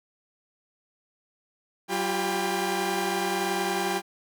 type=tone cluster; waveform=sawtooth; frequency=189.5 / 348.7 / 390.3 / 801 / 984 Hz; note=F#3 / F4 / G4 / G5 / B5; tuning=+42 / -3 / -8 / +37 / -7 cents; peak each=-30 / -27 / -28 / -26 / -33 dBFS; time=1.88-4.02 s; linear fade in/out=50 ms; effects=none